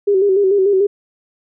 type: tone with vibrato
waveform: sine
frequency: 392 Hz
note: G4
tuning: in tune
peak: -10 dBFS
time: 0.07-0.87 s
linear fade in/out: 10 ms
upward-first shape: square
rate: 6.8 Hz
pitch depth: 59 cents each way
effects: none